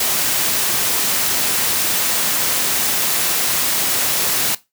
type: noise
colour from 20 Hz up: white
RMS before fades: -18 dBFS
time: 0-4.55 s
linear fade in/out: 5 ms
effects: noise-tail reverb RT60 0.2 s tail -17 dB re dry + high-pass 100 Hz 12 dB/octave